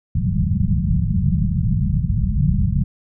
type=low-pass noise; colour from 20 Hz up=white; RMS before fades=-18 dBFS; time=0.15-2.84 s; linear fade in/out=5 ms; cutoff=200 Hz; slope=96 dB/octave; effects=none